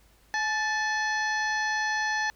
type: harmonic tone with a mistuned harmonic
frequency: 852 Hz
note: G#5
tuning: 44 cents sharp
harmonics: 1 / 2 / 3 / 4 / 5 / 6 / 7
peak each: -30 / -27 / -42 / -44 / -39 / -45 / -40 dBFS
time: 0.34-2.3 s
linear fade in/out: 0 ms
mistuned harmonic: 2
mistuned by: +58 cents
effects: added 52 Hz sine -60 dBFS peak until 2.35 s + pink hiss -62 dBFS RMS until 2.35 s